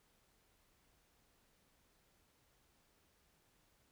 silence, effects pink hiss -74 dBFS RMS until 3.91 s

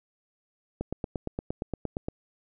click train, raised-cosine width 2 ms, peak -17 dBFS, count 12, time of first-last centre 0.81-2.085 s, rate 8.63 Hz, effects none

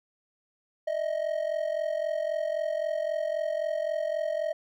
triangle ring-modulated tone, 627 Hz, D#5, 13 cents sharp, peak -22 dBFS, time 0.87-4.53 s, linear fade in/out 5 ms, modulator 21.9 Hz, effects none

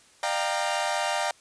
sawtooth chord, G minor seventh, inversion second, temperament equal with one note detuned, 602.1 / 698.5 / 784 / 932.3 Hz, D5 / F5 / G5 / Bb5, +43 / 0 / 0 / 0 cents, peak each -27 dBFS, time 0.23-1.31 s, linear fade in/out 2 ms, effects white hiss -57 dBFS RMS until 1.4 s + resampled to 22050 Hz

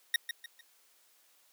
25% pulse tone with echo, 1864.7 Hz, A#6, in tune, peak -21 dBFS, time 0.14-0.16 s, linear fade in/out 2 ms, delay 150 ms, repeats 3, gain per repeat -9 dB, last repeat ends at 0.61 s, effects white hiss -66 dBFS RMS until 1.52 s + high-pass 400 Hz 12 dB/octave

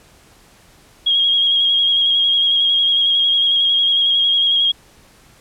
sine tone with vibrato, 3274 Hz, G#7, 25 cents flat, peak -12 dBFS, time 1.06-4.72 s, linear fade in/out 10 ms, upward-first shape square, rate 11 Hz, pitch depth 20 cents each way, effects pink hiss -49 dBFS RMS until 5.4 s + low-pass 12000 Hz 12 dB/octave

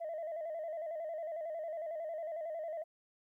sine tone with vibrato, 644 Hz, E5, 41 cents flat, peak -36 dBFS, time 0-2.84 s, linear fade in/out 20 ms, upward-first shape square, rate 11 Hz, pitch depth 73 cents each way, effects tanh soft clip ceiling -35 dBFS + 13-bit

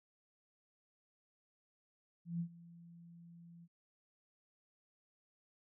sine tone with ADSR envelope, 170 Hz, F3, 46 cents flat, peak -34 dBFS, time 2.25-3.68 s, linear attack 150 ms, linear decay 81 ms, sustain -20 dB, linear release 45 ms, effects none

